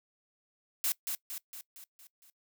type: noise with echo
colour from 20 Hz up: blue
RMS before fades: -30 dBFS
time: 0.84-0.92 s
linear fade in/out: 0 ms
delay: 230 ms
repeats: 6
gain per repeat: -5 dB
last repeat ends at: 2.3 s
effects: noise-tail reverb RT60 0.1 s tail -21 dB re dry